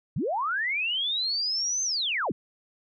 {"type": "linear two-way sweep", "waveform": "sine", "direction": "up then down", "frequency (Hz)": [98, 6300, 98], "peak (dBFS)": -25, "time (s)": [0.16, 2.32], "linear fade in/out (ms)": 5, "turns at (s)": 1.83, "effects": []}